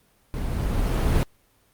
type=noise with level ramp; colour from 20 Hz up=brown; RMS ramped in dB=-29 to -18 dBFS; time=0.34-1.23 s; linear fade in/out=0 ms; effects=pink hiss -62 dBFS RMS until 1.73 s + Opus 32 kbps